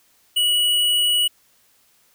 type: tone with hard clipping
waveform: triangle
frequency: 2928 Hz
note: F#7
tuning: 19 cents flat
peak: -17 dBFS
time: 0.36-1.28 s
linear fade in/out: 10 ms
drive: 16 dB
effects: white hiss -59 dBFS RMS until 2.14 s